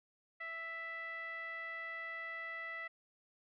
10% pulse tone with low-pass filter, 660 Hz, E5, 2 cents sharp, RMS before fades -44 dBFS, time 0.4-2.88 s, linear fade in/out 10 ms, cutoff 1900 Hz, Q 5, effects none

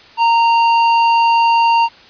sine tone with hard clipping, 925 Hz, A#5, 14 cents flat, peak -11 dBFS, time 0.17-1.89 s, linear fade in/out 50 ms, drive 10 dB, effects white hiss -42 dBFS RMS until 2.09 s + resampled to 11025 Hz

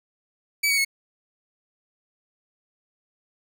sawtooth tone with pitch steps, 2293 / 2242 / 2192 Hz, D7 / C#7 / C#7, -42 / +19 / -20 cents, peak -16 dBFS, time 0.63-0.849 s, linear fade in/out 10 ms, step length 73 ms, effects none

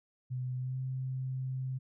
sine tone with pitch glide, 126.9 to 130.39 Hz, B2 to C3, +47 to -6 cents, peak -33 dBFS, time 0.3-1.79 s, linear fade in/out 20 ms, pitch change +47 cents, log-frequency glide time 0.57-0.78 s, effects none

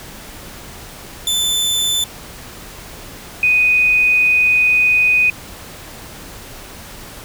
sawtooth / sine tone pair in turn, 3521 / 2490 Hz, A7 / D#7, 0 / +1 cents, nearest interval tritone, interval 599 cents, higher first, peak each -12 / -10 dBFS, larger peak second, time 1.27-2.04 / 3.43-5.3 s, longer second, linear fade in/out 2 ms, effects pink hiss -35 dBFS RMS until 7.24 s

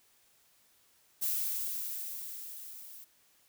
violet noise with level ramp, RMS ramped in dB -31 to -50 dBFS, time 1.21-3.05 s, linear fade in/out 20 ms, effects white hiss -67 dBFS RMS until 3.48 s

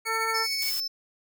harmonic tone, 448.3 Hz, A4, 32 cents sharp, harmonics 1 / 2 / 3 / 4 / 5, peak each -34 / -32 / -29 / -33 / -40 dBFS, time 0.05-0.47 s, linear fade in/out 50 ms
sawtooth tone with tremolo, 2225 Hz, C#7, 6 cents sharp, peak -25 dBFS, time 0.05-0.71 s, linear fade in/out 20 ms, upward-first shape triangle, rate 13 Hz, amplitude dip 55%
triangle tone, 5274 Hz, E8, in tune, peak -27 dBFS, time 0.34-0.88 s, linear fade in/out 10 ms
blue noise, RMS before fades -33 dBFS, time 0.62-0.8 s, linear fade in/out 0 ms
effects none

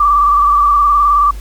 sine tone with vibrato, 1166 Hz, D6, 13 cents flat, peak -7 dBFS, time 0-1.31 s, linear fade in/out 5 ms, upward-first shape square, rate 19 Hz, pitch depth 35 cents each way, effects added 50 Hz sine -23 dBFS peak until 1.4 s + pink hiss -40 dBFS RMS until 1.4 s

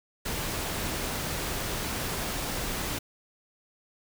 pink noise, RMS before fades -32 dBFS, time 0.25-2.99 s, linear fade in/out 10 ms, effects none

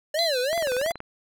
square tone with vibrato, 580 Hz, D5, 22 cents flat, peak -24 dBFS, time 0.14-0.92 s, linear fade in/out 5 ms, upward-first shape sine, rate 2.9 Hz, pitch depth 280 cents each way
sine tone with exponential decay, 4064 Hz, B7, 49 cents sharp, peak -21 dBFS, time 0.19-0.98 s, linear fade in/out 0 ms, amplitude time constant 170 ms
click train, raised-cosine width 0.5 ms, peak -19 dBFS, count 11, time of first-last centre 0.53-1.004 s, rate 21.1 Hz
effects none

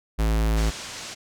square tone, 54.5 Hz, A1, 16 cents flat, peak -20 dBFS, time 0.18-0.71 s, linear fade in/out 20 ms
white low-pass noise, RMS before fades -37 dBFS, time 0.56-1.15 s, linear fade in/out 20 ms, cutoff 7200 Hz, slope 24 dB/octave
effects none

